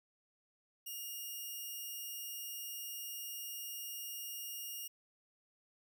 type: tone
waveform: 5% pulse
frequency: 2840 Hz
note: F7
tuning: 28 cents sharp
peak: -33 dBFS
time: 0.86-4.88 s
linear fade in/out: 10 ms
effects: none